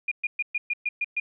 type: tone bursts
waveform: sine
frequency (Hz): 2429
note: D#7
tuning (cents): -42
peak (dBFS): -23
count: 8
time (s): 0.08-1.2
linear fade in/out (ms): 5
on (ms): 35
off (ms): 120
effects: none